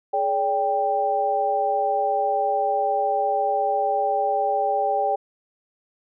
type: tone cluster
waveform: sine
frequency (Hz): 422.6 / 574 / 788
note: G#4 / D5 / G5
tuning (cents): +30 / -40 / +9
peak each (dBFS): -28 / -25 / -21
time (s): 0.13-5.16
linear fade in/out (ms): 10
effects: none